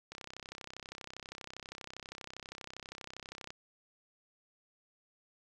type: click train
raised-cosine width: 0.2 ms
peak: -27 dBFS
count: 111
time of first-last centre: 0.12-3.505 s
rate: 32.5 Hz
effects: none